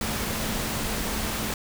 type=tone in noise; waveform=sine; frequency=217.7 Hz; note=A3; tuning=18 cents flat; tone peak=-36 dBFS; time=0.01-1.54 s; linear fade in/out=2 ms; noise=pink; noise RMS=-29 dBFS; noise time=0.01-1.54 s; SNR=-10 dB; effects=none